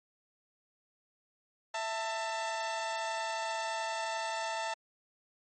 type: tone pair together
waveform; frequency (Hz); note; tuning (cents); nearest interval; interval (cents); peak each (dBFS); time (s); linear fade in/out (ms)
sawtooth; 661.1 / 892; E5 / A5; +5 / +23; perfect fourth; 518; -34 / -31; 1.74-4.74; 5
effects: MP3 32 kbps